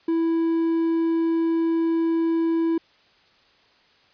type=tone; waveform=triangle; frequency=329.6 Hz; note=E4; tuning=in tune; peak=-17 dBFS; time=0.08-2.78 s; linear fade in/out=5 ms; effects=white hiss -58 dBFS RMS until 4.13 s + resampled to 11025 Hz